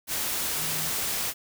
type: tone in noise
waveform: sine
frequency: 159.1 Hz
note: D#3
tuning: 39 cents sharp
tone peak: -39 dBFS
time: 0.56-0.92 s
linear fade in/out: 50 ms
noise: white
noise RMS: -29 dBFS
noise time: 0.07-1.34 s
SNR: -13 dB
effects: none